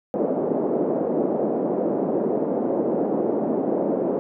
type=band-pass noise; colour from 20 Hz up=white; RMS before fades=-23 dBFS; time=0.14-4.19 s; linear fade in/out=0 ms; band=210 to 550 Hz; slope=24 dB/octave; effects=none